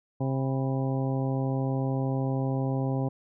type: harmonic tone with a mistuned harmonic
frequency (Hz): 133.2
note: C3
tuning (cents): +31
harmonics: 1 / 2 / 3 / 4 / 5 / 6 / 7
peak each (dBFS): -27 / -31 / -37 / -36 / -41 / -39 / -44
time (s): 0.2-3.09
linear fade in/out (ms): 10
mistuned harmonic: 7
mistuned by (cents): +86
effects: none